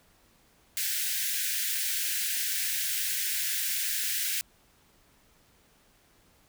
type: high-pass noise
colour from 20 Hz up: white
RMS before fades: -30 dBFS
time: 0.77-4.41 s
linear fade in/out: 0 ms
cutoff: 1500 Hz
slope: 96 dB/octave
effects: pink hiss -63 dBFS RMS until 6.48 s